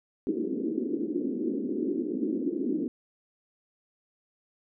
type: band-pass noise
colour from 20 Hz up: pink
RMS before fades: -30 dBFS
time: 0.27-2.88 s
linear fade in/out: 0 ms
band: 230 to 390 Hz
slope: 48 dB/octave
effects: none